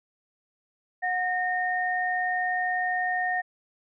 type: tone pair together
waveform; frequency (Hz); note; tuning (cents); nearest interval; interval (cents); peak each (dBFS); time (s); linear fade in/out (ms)
sine; 730 / 1838.1; F#5 / A#6; -24 / -25; octave + major third; 1599; -27; 1.02-3.42; 20
effects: none